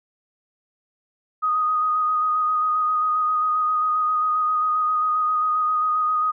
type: tone with vibrato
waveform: sine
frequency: 1244.5 Hz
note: D#6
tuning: in tune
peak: -18 dBFS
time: 1.42-6.32 s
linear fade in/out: 20 ms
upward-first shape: square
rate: 7.5 Hz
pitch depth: 16 cents each way
effects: none